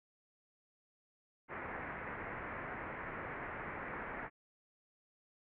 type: low-pass noise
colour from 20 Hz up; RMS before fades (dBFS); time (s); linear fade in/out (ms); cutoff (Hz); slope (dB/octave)
white; -44; 1.48-4.3; 50; 2100; 48
effects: none